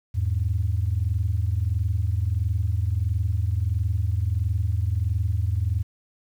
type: tone pair together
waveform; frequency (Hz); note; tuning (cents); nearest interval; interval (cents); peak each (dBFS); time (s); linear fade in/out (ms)
sine; 82.7 / 104.2; E2 / G#2; +6 / +6; major third; 400; -23; 0.14-5.83; 20
effects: tanh soft clip ceiling -14 dBFS + 9-bit